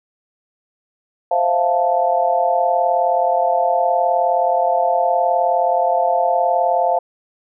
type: chord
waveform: sine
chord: F major seventh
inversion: second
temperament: equal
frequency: 523.3 / 659.3 / 698.5 / 880 Hz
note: C5 / E5 / F5 / A5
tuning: 0 / 0 / 0 / 0 cents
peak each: -21 / -22 / -16 / -21 dBFS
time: 1.31-6.99 s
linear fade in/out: 5 ms
effects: none